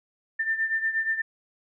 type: beating tone pair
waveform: sine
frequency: 1788 / 1796.4 Hz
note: A6 / A6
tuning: +27 / +35 cents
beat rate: 8.4 Hz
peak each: -25 / -30 dBFS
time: 0.39-1.22 s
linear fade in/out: 10 ms
effects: none